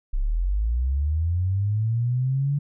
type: linear sweep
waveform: sine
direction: up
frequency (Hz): 30.68 to 145.1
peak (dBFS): -20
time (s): 0.13-2.59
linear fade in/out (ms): 10
effects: none